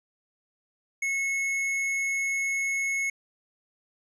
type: tone with hard clipping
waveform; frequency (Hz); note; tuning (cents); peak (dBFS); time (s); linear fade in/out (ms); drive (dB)
sine; 2187; C#7; -24; -27; 1.02-3.1; 5; 9
effects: resampled to 24000 Hz